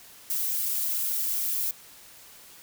violet noise with flanger, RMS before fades -28 dBFS, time 0.3-1.71 s, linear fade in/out 2 ms, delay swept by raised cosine 1.7 to 5.6 ms, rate 3.1 Hz, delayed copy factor +0.65, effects white hiss -50 dBFS RMS until 2.62 s

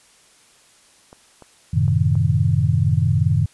clicks, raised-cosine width 1 ms, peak -27 dBFS, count 4, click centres 1.129 / 1.423 / 1.88 / 2.154 s
sine chord, F# diminished seventh, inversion none, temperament equal, 92.5 / 110 / 130.81 / 155.56 Hz, F#2 / A2 / C3 / Eb3, 0 / 0 / 0 / 0 cents, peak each -20 dBFS, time 1.73-3.46 s, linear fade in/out 10 ms
effects white hiss -53 dBFS RMS until 3.53 s + resampled to 24000 Hz

